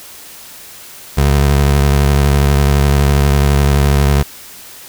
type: tone with vibrato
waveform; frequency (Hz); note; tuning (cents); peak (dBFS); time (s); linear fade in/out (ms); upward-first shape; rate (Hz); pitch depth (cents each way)
25% pulse; 70.7; C#2; +35; -5; 1.17-4.23; 10; triangle; 12; 56
effects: white hiss -35 dBFS RMS until 4.88 s